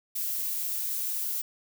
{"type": "noise", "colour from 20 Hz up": "violet", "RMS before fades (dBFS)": -31, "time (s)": [0.15, 1.42], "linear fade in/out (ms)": 10, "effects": []}